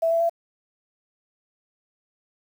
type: tone with pitch steps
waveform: sine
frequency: 659 / 666.7 / 674.4 Hz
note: E5 / E5 / E5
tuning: -1 / +19 / +39 cents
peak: -18 dBFS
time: 0.02-0.296 s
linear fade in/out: 10 ms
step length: 92 ms
effects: 8-bit